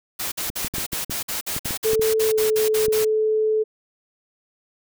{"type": "noise bursts", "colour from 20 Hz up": "white", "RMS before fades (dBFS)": -27, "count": 16, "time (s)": [0.19, 3.05], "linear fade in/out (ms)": 10, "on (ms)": 130, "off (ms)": 52}
{"type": "clicks", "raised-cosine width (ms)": 3, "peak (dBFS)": -18, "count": 12, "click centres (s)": [0.5, 0.647, 0.74, 0.783, 0.932, 1.097, 1.565, 1.657, 1.708, 1.933, 1.995, 2.883]}
{"type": "tone with pitch glide", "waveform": "sine", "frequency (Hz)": [440, 433.9], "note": ["A4", "A4"], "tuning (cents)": [0, -24], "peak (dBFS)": -17, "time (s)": [1.84, 3.64], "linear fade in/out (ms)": 20, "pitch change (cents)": -24, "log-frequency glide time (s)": [2.24, 2.4]}
{"effects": []}